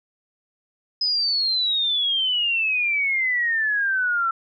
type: exponential sweep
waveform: sine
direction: down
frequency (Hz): 5080 to 1333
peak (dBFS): -19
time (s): 1.01-4.31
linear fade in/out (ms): 5
effects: none